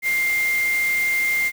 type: tone in noise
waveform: sine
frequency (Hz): 2100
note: C7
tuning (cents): +6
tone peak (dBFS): -18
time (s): 0.02-1.52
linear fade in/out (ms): 50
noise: white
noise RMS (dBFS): -32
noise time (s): 0.02-1.52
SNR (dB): +11
effects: none